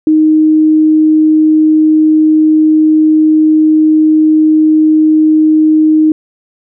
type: tone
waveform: sine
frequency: 311.1 Hz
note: D#4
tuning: in tune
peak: -4 dBFS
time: 0.07-6.12 s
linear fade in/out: 2 ms
effects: none

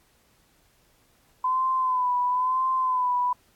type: tone with vibrato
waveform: sine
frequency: 1013 Hz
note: B5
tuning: 44 cents sharp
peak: -21 dBFS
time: 1.44-3.33 s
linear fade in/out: 5 ms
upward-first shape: sine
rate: 1 Hz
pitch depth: 49 cents each way
effects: pink hiss -63 dBFS RMS until 3.55 s + AAC 64 kbps

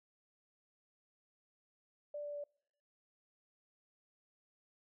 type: tone with pitch steps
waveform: sine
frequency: 587.3 / 583.9 / 580.6 Hz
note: D5 / D5 / D5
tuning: 0 / -10 / -20 cents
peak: -40 dBFS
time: 2.14-2.44 s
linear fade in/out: 5 ms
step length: 100 ms
effects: noise-tail reverb RT60 0.7 s tail -26 dB re dry

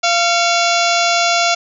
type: harmonic tone with a mistuned harmonic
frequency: 688 Hz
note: F5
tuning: 26 cents flat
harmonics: 1 / 2 / 3 / 4 / 5 / 6 / 7 / 8 / 9 / 10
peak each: -16 / -19 / -21 / -22 / -23 / -24 / -24 / -25 / -26 / -26 dBFS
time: 0.03-1.55 s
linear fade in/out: 10 ms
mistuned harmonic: 3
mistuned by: +130 cents
effects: none

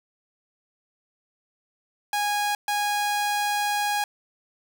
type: tone bursts at uneven times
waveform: sawtooth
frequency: 825 Hz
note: G#5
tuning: 12 cents flat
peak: -19 dBFS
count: 2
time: 2.13-2.55 / 2.68-4.04 s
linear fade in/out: 2 ms
effects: none

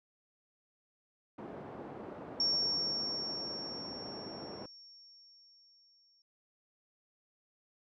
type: band-pass noise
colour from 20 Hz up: pink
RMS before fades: -46 dBFS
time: 1.38-4.66 s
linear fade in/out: 5 ms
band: 210 to 780 Hz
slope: 12 dB/octave
type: tone with exponential decay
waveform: sine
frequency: 5500 Hz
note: F8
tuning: 27 cents flat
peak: -27 dBFS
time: 2.4-6.22 s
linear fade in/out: 2 ms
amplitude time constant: 830 ms
effects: none

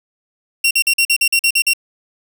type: tone bursts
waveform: sawtooth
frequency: 2742 Hz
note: F7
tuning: 32 cents flat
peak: -8 dBFS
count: 10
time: 0.64-1.735 s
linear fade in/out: 5 ms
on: 69 ms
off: 45 ms
effects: none

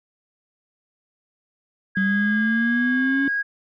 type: tone with vibrato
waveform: sine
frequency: 1638 Hz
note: G#6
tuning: 24 cents flat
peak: -20 dBFS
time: 1.95-3.43 s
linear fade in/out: 20 ms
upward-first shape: sine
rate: 1.5 Hz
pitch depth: 9 cents each way
type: exponential sweep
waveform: sine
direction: up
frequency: 190 to 281 Hz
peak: -18 dBFS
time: 1.97-3.28 s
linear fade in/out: 2 ms
effects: tanh soft clip ceiling -13 dBFS

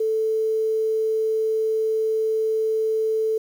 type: tone with quantisation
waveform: sine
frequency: 440 Hz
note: A4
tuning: in tune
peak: -19 dBFS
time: 0-3.38 s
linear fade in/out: 5 ms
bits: 8
effects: none

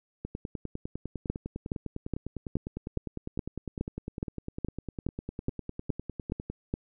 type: two click trains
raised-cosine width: 3 ms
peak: -22 / -16 dBFS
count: 63 / 14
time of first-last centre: 0.25-6.5 / 1.3-6.739 s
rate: 9.92 / 2.39 Hz
effects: none

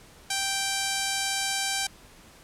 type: tone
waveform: 5% pulse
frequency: 783 Hz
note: G5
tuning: 2 cents flat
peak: -14 dBFS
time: 0.3-1.87 s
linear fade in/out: 5 ms
effects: pink hiss -52 dBFS RMS until 2.43 s + low-pass 12000 Hz 12 dB/octave

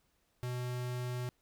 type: tone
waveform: square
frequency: 124.1 Hz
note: B2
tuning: 9 cents sharp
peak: -36 dBFS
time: 0.43-1.29 s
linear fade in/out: 0 ms
effects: pink hiss -75 dBFS RMS until 1.41 s

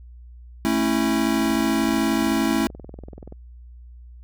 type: chord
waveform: square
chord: A major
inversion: none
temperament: equal with one note detuned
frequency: 220 / 273.2 / 329.6 Hz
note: A3 / C#4 / E4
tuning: 0 / -25 / 0 cents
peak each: -24 dBFS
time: 0.65-2.67 s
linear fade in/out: 0 ms
type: click train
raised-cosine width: 2 ms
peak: -25 dBFS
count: 41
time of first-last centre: 1.41-3.324 s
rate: 20.9 Hz
effects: added 60 Hz sine -40 dBFS peak until 4.23 s

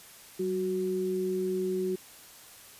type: tone pair together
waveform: sine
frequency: 189.87 / 370 Hz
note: F#3 / F#4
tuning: +45 / 0 cents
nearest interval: octave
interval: 1155 cents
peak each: -34 / -28 dBFS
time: 0.39-1.96 s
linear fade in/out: 10 ms
effects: white hiss -51 dBFS RMS until 2.79 s + resampled to 32000 Hz

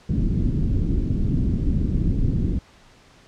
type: low-pass noise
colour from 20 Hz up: pink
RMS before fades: -21 dBFS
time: 0.09-2.59 s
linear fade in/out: 5 ms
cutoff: 280 Hz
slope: 24 dB/octave
effects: pink hiss -52 dBFS RMS until 3.27 s + low-pass 6000 Hz 12 dB/octave

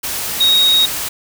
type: tone in noise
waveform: sine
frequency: 3769 Hz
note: A#7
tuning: 18 cents sharp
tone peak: -9 dBFS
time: 0.4-0.86 s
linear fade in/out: 10 ms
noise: white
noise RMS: -22 dBFS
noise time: 0.03-1.09 s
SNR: +10 dB
effects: none

